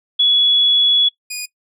sine / 15% pulse tone pair in turn, 3386 / 2463 Hz, G#7 / D#7, +33 / -18 cents, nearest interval tritone, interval 551 cents, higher first, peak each -10 / -17 dBFS, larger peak first, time 0.19-1.09 / 1.3-1.46 s, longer first, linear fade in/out 10 ms, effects noise-tail reverb RT60 0.1 s tail -20 dB re dry

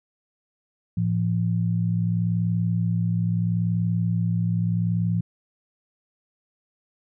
sine tone pair together, 110.74 / 171.5 Hz, A2 / F3, +12 / -31 cents, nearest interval minor sixth, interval 757 cents, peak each -23 dBFS, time 0.97-5.21 s, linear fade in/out 5 ms, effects none

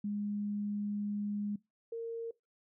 sine tone pair in turn, 205.9 / 459.8 Hz, G#3 / A#4, -15 / -24 cents, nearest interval octave + major second, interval 1391 cents, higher second, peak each -33 / -36 dBFS, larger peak first, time 0.04-1.56 / 1.92-2.31 s, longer first, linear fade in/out 5 ms, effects noise-tail reverb RT60 0.2 s tail -21 dB re dry

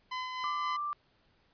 sawtooth tone with tremolo, 1017 Hz, C6, 50 cents flat, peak -30 dBFS, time 0.11-0.77 s, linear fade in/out 10 ms, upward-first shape sine, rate 3.8 Hz, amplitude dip 35%
sine tone, 1178 Hz, D6, 5 cents sharp, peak -32 dBFS, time 0.44-0.93 s, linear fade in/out 0 ms
effects pink hiss -69 dBFS RMS until 1.53 s + resampled to 11025 Hz

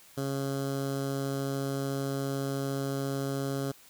15% pulse tone with notch filter, 137.4 Hz, C#3, 15 cents flat, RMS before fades -32 dBFS, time 0.17-3.72 s, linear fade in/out 10 ms, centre 2300 Hz, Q 1, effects white hiss -56 dBFS RMS until 3.89 s

